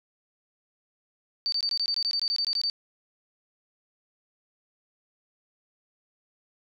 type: tone bursts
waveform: sine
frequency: 4597 Hz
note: D8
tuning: 38 cents flat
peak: -24 dBFS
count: 15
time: 1.46-2.699 s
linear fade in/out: 0 ms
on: 63 ms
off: 21 ms
effects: none